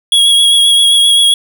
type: tone with vibrato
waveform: square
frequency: 3320 Hz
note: G#7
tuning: 1 cent flat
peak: -6 dBFS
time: 0.12-1.34 s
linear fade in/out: 2 ms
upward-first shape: triangle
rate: 7.6 Hz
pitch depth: 25 cents each way
effects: none